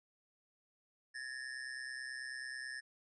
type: ring-modulated tone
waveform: square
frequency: 1760 Hz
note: A6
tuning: in tune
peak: -40 dBFS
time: 1.14-2.81 s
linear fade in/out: 20 ms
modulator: 64.6 Hz
effects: resampled to 24000 Hz